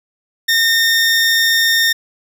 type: tone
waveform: 20% pulse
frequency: 1827 Hz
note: A#6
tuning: 35 cents flat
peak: -6 dBFS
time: 0.48-1.93 s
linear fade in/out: 10 ms
effects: none